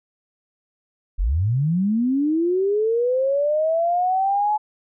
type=linear sweep; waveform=sine; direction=up; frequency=36.71 to 857 Hz; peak=-17 dBFS; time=1.18-4.58 s; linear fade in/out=20 ms; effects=none